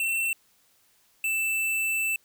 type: tone pair in turn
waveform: square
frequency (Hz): 2694 / 2652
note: E7 / E7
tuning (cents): +37 / +10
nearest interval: unison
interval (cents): 27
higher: first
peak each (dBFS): -25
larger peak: neither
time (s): 0-0.33 / 1.24-2.16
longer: second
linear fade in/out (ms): 2
effects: white hiss -64 dBFS RMS until 2.24 s